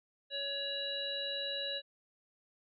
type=harmonic tone with a mistuned harmonic; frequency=560 Hz; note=C#5; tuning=18 cents sharp; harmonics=1 / 3 / 5 / 7; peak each=-42 / -45 / -43 / -37 dBFS; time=0.3-1.82 s; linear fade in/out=50 ms; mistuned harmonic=5; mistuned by=+31 cents; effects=none